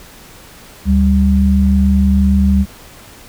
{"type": "tone pair together", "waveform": "sine", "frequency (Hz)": [73.42, 196.01], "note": ["D2", "G3"], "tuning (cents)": [0, 0], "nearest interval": "octave + perfect fourth", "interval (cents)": 1700, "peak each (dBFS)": -11, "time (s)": [0.85, 2.66], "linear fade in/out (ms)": 50, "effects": ["pink hiss -39 dBFS RMS until 3.28 s"]}